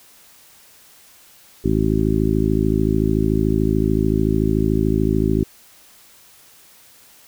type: harmonic tone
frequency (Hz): 53.6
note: A1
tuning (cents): -45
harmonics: 1 / 2 / 3 / 4 / 5 / 6 / 7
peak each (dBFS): -23 / -23 / -23 / -23 / -23 / -23 / -23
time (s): 1.64-5.44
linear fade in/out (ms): 10
effects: white hiss -49 dBFS RMS until 7.27 s